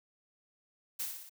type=noise with echo; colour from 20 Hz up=blue; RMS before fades=-36 dBFS; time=0.99-1.06 s; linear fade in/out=10 ms; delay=59 ms; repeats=4; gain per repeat=-4 dB; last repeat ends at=1.296 s; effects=none